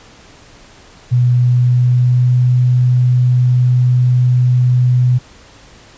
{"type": "tone with pitch glide", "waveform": "sine", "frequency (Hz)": [123.2, 124.78], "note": ["B2", "B2"], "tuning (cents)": [-4, 18], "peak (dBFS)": -8, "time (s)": [1.11, 5.19], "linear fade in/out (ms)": 20, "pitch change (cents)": 22, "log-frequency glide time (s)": [1.37, 2.48], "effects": ["pink hiss -42 dBFS RMS until 5.97 s", "resampled to 16000 Hz"]}